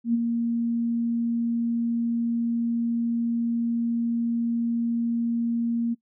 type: tone with ADSR envelope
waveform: sine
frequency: 233.5 Hz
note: A#3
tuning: 3 cents sharp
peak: -17 dBFS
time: 0.04-5.95 s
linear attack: 100 ms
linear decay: 25 ms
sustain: -5 dB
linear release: 22 ms
effects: noise-tail reverb RT60 0.1 s tail -21 dB re dry